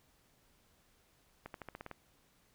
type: accelerating click train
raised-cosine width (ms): 0.5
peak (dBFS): -29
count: 8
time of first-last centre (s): 1.46-1.913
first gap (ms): 82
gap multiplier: 0.92
effects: pink hiss -70 dBFS RMS until 2.54 s